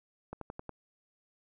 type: slowing click train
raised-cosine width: 1 ms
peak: -26 dBFS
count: 5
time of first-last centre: 0.33-0.693 s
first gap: 83 ms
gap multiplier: 1.06
effects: none